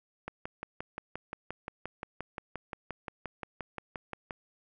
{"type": "click train", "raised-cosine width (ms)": 0.5, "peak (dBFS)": -22, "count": 24, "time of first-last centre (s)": [0.28, 4.308], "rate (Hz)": 5.71, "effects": []}